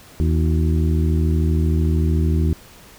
harmonic tone with a mistuned harmonic, 80 Hz, D#2, 49 cents sharp, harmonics 1 / 2 / 3 / 4 / 5, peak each -16 / -22 / -26 / -28 / -30 dBFS, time 0.2-2.53 s, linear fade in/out 0 ms, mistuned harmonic 5, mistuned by -120 cents, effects pink hiss -45 dBFS RMS until 2.98 s

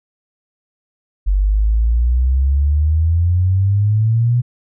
sine exponential sweep, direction up, 47 to 123.47 Hz, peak -11 dBFS, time 1.26-4.42 s, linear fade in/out 20 ms, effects none

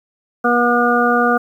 harmonic tone, 240.8 Hz, B3, 44 cents flat, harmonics 1 / 2 / 3 / 5 / 6, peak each -18 / -18 / -18 / -18 / -18 dBFS, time 0.44-1.38 s, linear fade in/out 10 ms, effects 8-bit

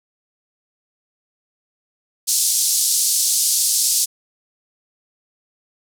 white band-pass noise, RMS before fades -18 dBFS, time 2.27-4.06 s, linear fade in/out 20 ms, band 4600 to 11000 Hz, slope 24 dB/octave, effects none

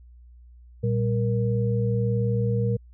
sine tone cluster, 116.3 / 194.8 / 470.8 Hz, A#2 / G3 / A#4, -4 / -11 / +17 cents, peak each -22 / -29 / -28 dBFS, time 0.83-2.77 s, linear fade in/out 10 ms, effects added 60 Hz sine -46 dBFS peak until 2.93 s

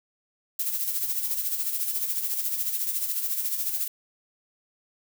violet noise with tremolo, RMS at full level -26 dBFS, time 0.59-3.88 s, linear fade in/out 5 ms, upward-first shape sine, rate 14 Hz, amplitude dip 55%, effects none

